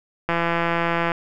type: click train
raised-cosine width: 0.5 ms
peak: -7 dBFS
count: 141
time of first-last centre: 0.29-1.118 s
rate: 169 Hz
effects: none

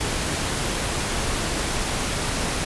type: noise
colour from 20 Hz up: pink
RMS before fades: -25 dBFS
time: 0-2.65 s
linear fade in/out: 10 ms
effects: resampled to 24000 Hz

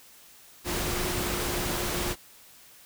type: tone in noise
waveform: sine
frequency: 355.4 Hz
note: F4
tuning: 30 cents sharp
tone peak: -36 dBFS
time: 0.64-2.16 s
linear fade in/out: 50 ms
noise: pink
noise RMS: -30 dBFS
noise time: 0.64-2.16 s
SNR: -9 dB
effects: white hiss -53 dBFS RMS until 2.85 s

